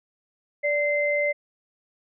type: tone pair together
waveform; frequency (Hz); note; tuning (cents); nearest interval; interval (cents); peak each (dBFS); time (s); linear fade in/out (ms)
sine; 584 / 2073; D5 / C7; -10 / -17; octave + minor seventh; 2193; -23 / -24; 0.63-1.33; 20
effects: none